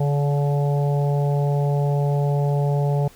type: harmonic tone with a mistuned harmonic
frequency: 143.7 Hz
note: D3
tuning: 37 cents flat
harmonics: 1 / 3 / 4 / 5 / 6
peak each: -18 / -28 / -30 / -32 / -34 dBFS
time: 0-3.08 s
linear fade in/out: 5 ms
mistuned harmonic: 3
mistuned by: -18 cents
effects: pink hiss -49 dBFS RMS until 3.15 s